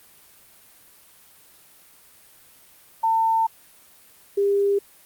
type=tone pair in turn; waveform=sine; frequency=900 / 400.9 Hz; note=A5 / G4; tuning=+39 / +39 cents; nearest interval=octave + major second; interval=1400 cents; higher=first; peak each=-17 dBFS; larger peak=neither; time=3.03-3.47 / 4.37-4.79 s; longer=first; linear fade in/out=10 ms; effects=white hiss -52 dBFS RMS until 5.05 s + Opus 32 kbps